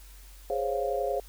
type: chord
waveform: sine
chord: Db major seventh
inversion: second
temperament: equal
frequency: 415.3 / 523.3 / 554.4 / 698.5 Hz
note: Ab4 / C5 / Db5 / F5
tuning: 0 / 0 / 0 / 0 cents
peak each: -32 dBFS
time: 0.5-1.2 s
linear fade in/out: 2 ms
effects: added 47 Hz sine -47 dBFS peak until 1.28 s + white hiss -55 dBFS RMS until 1.28 s